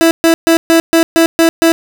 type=tone bursts; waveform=30% pulse; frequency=329.6 Hz; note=E4; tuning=in tune; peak=-3 dBFS; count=8; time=0.01-1.72 s; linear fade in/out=0 ms; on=100 ms; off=130 ms; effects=7-bit